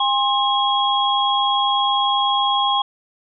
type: tone cluster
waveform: sine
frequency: 811 / 1059 / 3304 Hz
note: G#5 / C6 / G#7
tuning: -41 / +21 / -10 cents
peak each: -20 dBFS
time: 0-2.82 s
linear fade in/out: 5 ms
effects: none